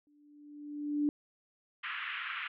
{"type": "tone with exponential growth", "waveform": "sine", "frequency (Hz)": 293.7, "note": "D4", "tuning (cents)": 0, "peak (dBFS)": -25, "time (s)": [0.07, 1.09], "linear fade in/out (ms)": 1, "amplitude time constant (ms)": 220}
{"type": "band-pass noise", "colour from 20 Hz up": "pink", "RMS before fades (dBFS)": -39, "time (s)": [1.83, 2.48], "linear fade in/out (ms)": 10, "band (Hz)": [1200, 3000], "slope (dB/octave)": 48}
{"effects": []}